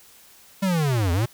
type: linear two-way sweep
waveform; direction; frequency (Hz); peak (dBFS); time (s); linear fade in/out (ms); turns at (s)
square; down then up; 200 to 81.8 to 124.8; -20; 0.62-1.26; 10; 1.12
effects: white hiss -51 dBFS RMS until 1.33 s